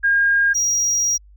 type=tone pair in turn; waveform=sine / triangle; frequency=1619 / 5715 Hz; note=G#6 / F8; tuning=-45 / +39 cents; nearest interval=octave + minor seventh; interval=2184 cents; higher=second; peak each=-13 / -15 dBFS; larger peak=first; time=0.03-0.54 / 0.54-1.18 s; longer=second; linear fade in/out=20 ms; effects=added 50 Hz sine -44 dBFS peak until 1.36 s